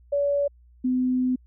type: tone pair in turn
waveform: sine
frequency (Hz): 570 / 253.9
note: C#5 / B3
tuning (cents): +48 / +48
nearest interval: octave + major second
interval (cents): 1400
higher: first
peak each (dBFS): -20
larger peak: neither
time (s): 0.12-0.48 / 0.84-1.36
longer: second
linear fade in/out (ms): 10
effects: added 60 Hz sine -51 dBFS peak until 1.46 s